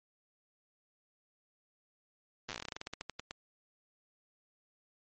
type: slowing click train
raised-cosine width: 0.2 ms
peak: -22 dBFS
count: 21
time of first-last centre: 2.49-3.31 s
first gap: 8 ms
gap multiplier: 1.15
effects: MP3 32 kbps